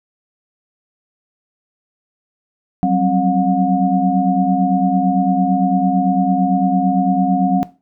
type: tone cluster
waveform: sine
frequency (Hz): 182.9 / 191.8 / 268.1 / 720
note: F#3 / G3 / C4 / F#5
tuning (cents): -20 / -37 / +42 / -47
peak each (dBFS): -18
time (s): 2.83-7.63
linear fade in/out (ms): 0
effects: noise-tail reverb RT60 0.3 s tail -17 dB re dry